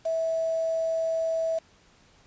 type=tone with quantisation; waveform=sine; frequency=652 Hz; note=E5; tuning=19 cents flat; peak=-24 dBFS; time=0.05-1.59 s; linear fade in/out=10 ms; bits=7; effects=pink hiss -59 dBFS RMS until 2.26 s + resampled to 16000 Hz